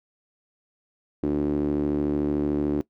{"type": "tone with band-pass filter", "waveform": "sawtooth", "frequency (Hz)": 73.42, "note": "D2", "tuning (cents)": 0, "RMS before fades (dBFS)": -24, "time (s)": [1.23, 2.81], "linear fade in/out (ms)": 0, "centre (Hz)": 320, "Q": 5.4, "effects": ["noise-tail reverb RT60 0.1 s tail -20 dB re dry"]}